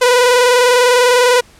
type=tone with vibrato; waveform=sawtooth; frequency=493.9 Hz; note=B4; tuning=in tune; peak=-4 dBFS; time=0.01-1.41 s; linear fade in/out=10 ms; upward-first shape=square; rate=20 Hz; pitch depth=39 cents each way; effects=pink hiss -45 dBFS RMS until 1.59 s + low-pass 10000 Hz 12 dB/octave

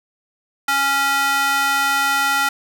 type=tone with high-pass filter; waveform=square; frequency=277.2 Hz; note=C#4; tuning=in tune; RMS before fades=-18 dBFS; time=0.68-2.49 s; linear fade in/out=5 ms; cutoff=1200 Hz; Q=2.3; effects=none

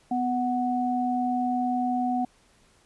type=tone pair together; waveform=sine; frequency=249.5 / 740 Hz; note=B3 / F#5; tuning=+18 / 0 cents; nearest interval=octave + perfect fifth; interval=1882 cents; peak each=-26 dBFS; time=0.11-2.25 s; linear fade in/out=5 ms; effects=pink hiss -61 dBFS RMS until 2.85 s + resampled to 24000 Hz

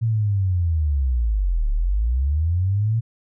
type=linear two-way sweep; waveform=sine; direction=down then up; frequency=116 to 34.7 to 116 Hz; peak=-17 dBFS; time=0.01-3.01 s; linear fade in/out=20 ms; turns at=1.7 s; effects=none

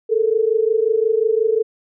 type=tone pair together; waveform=sine; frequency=431.2 / 456.8 Hz; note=A4 / A#4; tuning=-35 / -35 cents; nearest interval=minor second; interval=100 cents; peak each=-17 dBFS; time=0.09-1.63 s; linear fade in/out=20 ms; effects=none

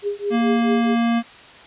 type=tone with tremolo; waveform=sine; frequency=407.1 Hz; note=G#4; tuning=35 cents flat; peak=-18 dBFS; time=0.02-0.96 s; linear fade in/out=50 ms; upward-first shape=triangle; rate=4.6 Hz; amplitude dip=100%
type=tone; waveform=square; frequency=233.1 Hz; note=A#3; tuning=in tune; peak=-17 dBFS; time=0.3-1.23 s; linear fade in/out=50 ms
effects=white hiss -43 dBFS RMS until 1.66 s + resampled to 8000 Hz

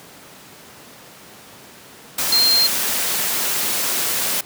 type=tone in noise; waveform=sine; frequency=4186 Hz; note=C8; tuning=in tune; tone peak=-13 dBFS; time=2.32-2.67 s; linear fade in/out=5 ms; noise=white; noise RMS=-21 dBFS; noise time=2.18-4.41 s; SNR=+5 dB; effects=pink hiss -42 dBFS RMS until 4.45 s + high-pass 150 Hz 12 dB/octave

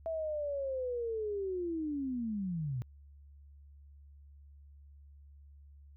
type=linear sweep; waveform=sine; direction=down; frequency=659.3 to 116.9 Hz; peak=-33 dBFS; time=0.06-2.82 s; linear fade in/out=0 ms; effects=added 71 Hz sine -53 dBFS peak until 5.96 s

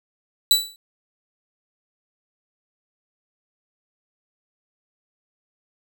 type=tone with exponential decay; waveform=sawtooth; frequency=3951 Hz; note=B7; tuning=in tune; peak=-7 dBFS; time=0.51-0.76 s; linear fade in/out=1 ms; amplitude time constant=53 ms; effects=none

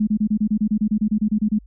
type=tone bursts; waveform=sine; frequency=212.3 Hz; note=G#3; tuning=38 cents sharp; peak=-15 dBFS; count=16; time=0-1.588 s; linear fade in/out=10 ms; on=73 ms; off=28 ms; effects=added 50 Hz sine -43 dBFS peak until 1.66 s

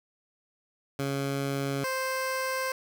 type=tone pair in turn; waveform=15% pulse; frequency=138.59 / 523.2 Hz; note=C#3 / C5; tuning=0 / 0 cents; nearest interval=octave + major seventh; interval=2300 cents; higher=second; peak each=-22 / -22 dBFS; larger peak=neither; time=0.99-1.84 / 1.84-2.72 s; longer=second; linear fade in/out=2 ms; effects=none

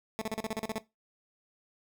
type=tone bursts; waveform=15% pulse; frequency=220 Hz; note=A3; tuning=in tune; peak=-25 dBFS; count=10; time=0.19-0.781 s; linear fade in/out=0 ms; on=24 ms; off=39 ms; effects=noise-tail reverb RT60 0.2 s tail -17 dB re dry

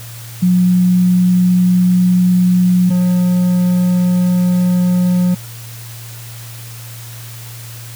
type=tone pair in turn; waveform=sine / triangle; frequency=181 / 179.75 Hz; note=F#3 / F#3; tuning=-38 / -50 cents; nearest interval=unison; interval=12 cents; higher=first; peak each=-8 dBFS; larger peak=neither; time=0.42-2.9 / 2.9-5.35 s; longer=first; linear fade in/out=10 ms; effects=added 116 Hz sine -30 dBFS peak until 7.95 s + white hiss -35 dBFS RMS until 7.95 s

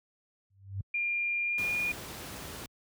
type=tone with exponential growth; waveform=sine; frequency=97.5 Hz; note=G2; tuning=9 cents flat; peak=-28 dBFS; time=0.5-0.81 s; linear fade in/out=5 ms; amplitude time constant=67 ms
type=tone with pitch glide; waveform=sine; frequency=2400 to 2435 Hz; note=D7 to D#7; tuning=+37 to -38 cents; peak=-28 dBFS; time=0.94-1.92 s; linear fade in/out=5 ms; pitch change=+25 cents; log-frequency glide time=1.45-1.75 s
type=noise; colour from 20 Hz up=pink; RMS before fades=-42 dBFS; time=1.58-2.66 s; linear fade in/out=2 ms
effects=high-pass 60 Hz 12 dB/octave

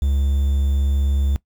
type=tone with quantisation; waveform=triangle; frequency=69.3 Hz; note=C#2; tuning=in tune; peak=-14 dBFS; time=0.02-1.36 s; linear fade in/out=0 ms; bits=7; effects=noise-tail reverb RT60 0.1 s tail -20 dB re dry

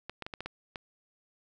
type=clicks; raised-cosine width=0.3 ms; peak=-22 dBFS; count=7; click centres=0.096 / 0.223 / 0.265 / 0.338 / 0.406 / 0.46 / 0.758 s; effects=none

